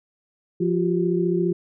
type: tone cluster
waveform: sine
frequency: 174.7 / 349.7 / 384.3 Hz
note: F3 / F4 / G4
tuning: +1 / +2 / -34 cents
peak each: -23 / -22 / -25 dBFS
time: 0.6-1.53 s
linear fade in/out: 10 ms
effects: none